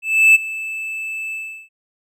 triangle tone with ADSR envelope, 2630 Hz, E7, 5 cents flat, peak -4 dBFS, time 0.02-1.69 s, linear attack 330 ms, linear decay 19 ms, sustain -18 dB, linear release 360 ms, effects none

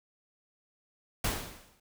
pink noise with exponential decay, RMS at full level -28 dBFS, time 1.24-1.8 s, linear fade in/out 5 ms, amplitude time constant 120 ms, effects none

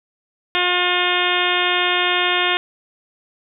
harmonic tone, 357.6 Hz, F4, 41 cents sharp, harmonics 1 / 2 / 3 / 4 / 5 / 6 / 7 / 8 / 9 / 10, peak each -25 / -25 / -25 / -25 / -25 / -25 / -25 / -25 / -25 / -25 dBFS, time 0.55-2.57 s, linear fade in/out 0 ms, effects none

